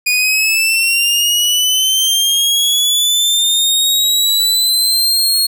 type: linear sweep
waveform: sawtooth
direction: up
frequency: 2450 to 4310 Hz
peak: -8 dBFS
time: 0.06-5.47 s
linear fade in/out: 10 ms
effects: none